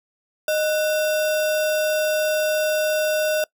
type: tone with sample-and-hold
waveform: sine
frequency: 617 Hz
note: D#5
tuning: 15 cents flat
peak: -18 dBFS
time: 0.48-3.44 s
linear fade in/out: 2 ms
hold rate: 2100 Hz
effects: noise-tail reverb RT60 0.1 s tail -23 dB re dry